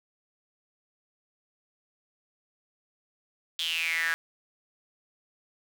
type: tone with high-pass filter sweep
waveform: sawtooth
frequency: 164.81 Hz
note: E3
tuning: in tune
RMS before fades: -29 dBFS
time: 3.59-4.14 s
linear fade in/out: 0 ms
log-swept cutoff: 3400 to 1600 Hz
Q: 8.7
effects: none